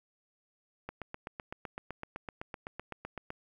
click train, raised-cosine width 0.5 ms, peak -24 dBFS, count 20, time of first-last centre 0.89-3.304 s, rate 7.87 Hz, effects 10-bit

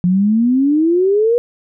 sine exponential sweep, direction up, 174.61 to 487.6 Hz, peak -10 dBFS, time 0.04-1.38 s, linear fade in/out 0 ms, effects none

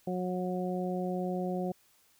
harmonic tone, 182 Hz, F#3, 28 cents flat, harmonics 1 / 2 / 3 / 4, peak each -33 / -36 / -38 / -39 dBFS, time 0.07-1.72 s, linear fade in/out 5 ms, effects white hiss -66 dBFS RMS until 2.19 s

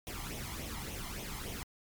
pink noise with flanger, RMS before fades -41 dBFS, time 0.07-1.63 s, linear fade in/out 0 ms, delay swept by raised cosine 0.32 to 0.99 ms, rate 3.5 Hz, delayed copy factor +0.65, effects MP3 96 kbps

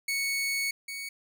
sawtooth tone pair in turn, 2217 / 2230 Hz, C#7 / C#7, 0 / +10 cents, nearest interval unison, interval 10 cents, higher second, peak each -24 / -32 dBFS, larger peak first, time 0.08-0.71 / 0.88-1.09 s, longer first, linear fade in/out 5 ms, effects none

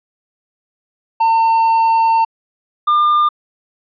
triangle tone pair in turn, 905 / 1202 Hz, A5 / D6, +48 / +40 cents, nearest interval perfect fourth, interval 492 cents, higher second, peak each -8 dBFS, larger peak neither, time 1.2-2.25 / 2.87-3.29 s, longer first, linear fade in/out 10 ms, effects resampled to 11025 Hz

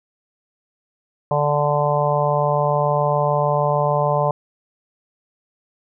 harmonic tone, 146.83 Hz, D3, in tune, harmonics 1 / 3 / 4 / 5 / 6 / 7, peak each -22 / -26 / -20 / -24 / -24 / -24 dBFS, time 1.31-4.31 s, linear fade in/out 2 ms, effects none

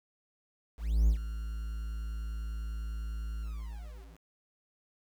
triangle tone with ADSR envelope, 55 Hz, A1, in tune, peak -18 dBFS, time 0.77-4.23 s, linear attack 310 ms, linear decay 92 ms, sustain -14 dB, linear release 810 ms, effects 9-bit

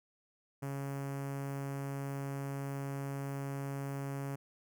sawtooth tone with notch filter, 138.59 Hz, C#3, in tune, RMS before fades -39 dBFS, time 0.62-4.36 s, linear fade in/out 10 ms, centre 3800 Hz, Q 0.69, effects none

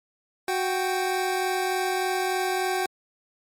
25% pulse tone pair together, 370 / 783.4 Hz, F#4 / G5, 0 / -1 cents, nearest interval octave + minor second, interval 1299 cents, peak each -22 / -24 dBFS, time 0.48-2.86 s, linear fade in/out 2 ms, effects MP3 64 kbps

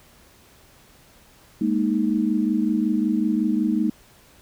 sine chord, Ab suspended second, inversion none, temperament equal, 207.7 / 233.1 / 311.1 Hz, Ab3 / Bb3 / Eb4, 0 / 0 / 0 cents, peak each -23 dBFS, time 1.61-3.9 s, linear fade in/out 5 ms, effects pink hiss -53 dBFS RMS until 4.41 s

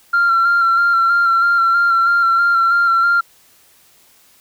sine tone with vibrato, 1375 Hz, F6, 27 cents flat, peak -9 dBFS, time 0.13-3.21 s, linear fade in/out 10 ms, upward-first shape square, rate 3.1 Hz, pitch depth 22 cents each way, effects tanh soft clip ceiling -8 dBFS + white hiss -51 dBFS RMS until 4.4 s

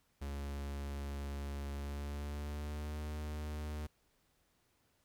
45% pulse tone with pitch glide, 70.7 to 75.34 Hz, C#2 to D2, +35 to +45 cents, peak -39 dBFS, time 0.21-3.87 s, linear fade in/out 10 ms, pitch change +110 cents, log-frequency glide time 1.74-3.01 s, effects pink hiss -75 dBFS RMS until 5.04 s

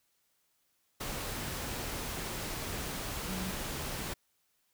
sine tone in noise, 186.4 Hz, F#3, 13 cents sharp, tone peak -37 dBFS, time 3.28-3.51 s, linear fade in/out 10 ms, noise pink, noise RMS -38 dBFS, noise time 1-4.14 s, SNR -2 dB, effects white hiss -75 dBFS RMS until 4.73 s

